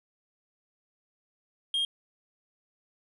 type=tone; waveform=triangle; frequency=3228 Hz; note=G#7; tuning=50 cents flat; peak=-24 dBFS; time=1.74-1.85 s; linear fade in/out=2 ms; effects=resampled to 24000 Hz